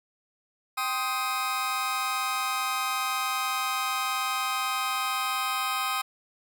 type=chord; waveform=sawtooth; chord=C minor; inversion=second; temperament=just; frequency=784.9 / 1046.5 / 1255.8 Hz; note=G5 / C6 / Eb6; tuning=+2 / 0 / +16 cents; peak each=-30 / -29 / -25 dBFS; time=0.77-6.02 s; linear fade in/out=10 ms; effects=none